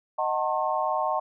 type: chord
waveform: sine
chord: D# diminished seventh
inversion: none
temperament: just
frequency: 622.3 / 746.7 / 896 / 1075.3 Hz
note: D#5 / F#5 / A5 / C6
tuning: 0 / +16 / +31 / +47 cents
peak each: -29 dBFS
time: 0.18-1.2 s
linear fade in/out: 10 ms
effects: none